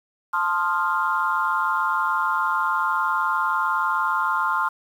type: chord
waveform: sine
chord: F dominant seventh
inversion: first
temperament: equal with one note detuned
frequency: 880 / 1046.5 / 1237.3 / 1396.9 Hz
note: A5 / C6 / Eb6 / F6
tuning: 0 / 0 / -10 / 0 cents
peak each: -27 / -23 / -27 / -24 dBFS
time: 0.33-4.69 s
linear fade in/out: 10 ms
effects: tanh soft clip ceiling -9 dBFS + 8-bit